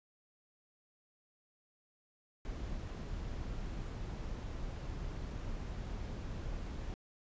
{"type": "noise", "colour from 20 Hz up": "brown", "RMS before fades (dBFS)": -41, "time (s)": [2.45, 6.94], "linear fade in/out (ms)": 0, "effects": ["resampled to 16000 Hz"]}